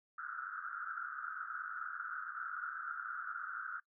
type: band-pass noise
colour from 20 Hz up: pink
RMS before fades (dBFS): -43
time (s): 0.18-3.8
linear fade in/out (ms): 5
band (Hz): 1300 to 1500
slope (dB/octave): 96
effects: noise-tail reverb RT60 0.1 s tail -20 dB re dry